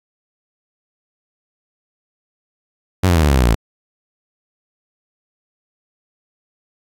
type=tone with pitch steps; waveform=sawtooth; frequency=93.3 / 86.55 / 80.29 / 74.48 / 69.09 / 64.09 / 59.46 / 55.16 Hz; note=F#2 / F2 / E2 / D2 / C#2 / C2 / A#1 / A1; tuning=+15 / -15 / -45 / +25 / -5 / -35 / +35 / +5 cents; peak=-7 dBFS; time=3.03-3.55 s; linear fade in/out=10 ms; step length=65 ms; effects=AAC 64 kbps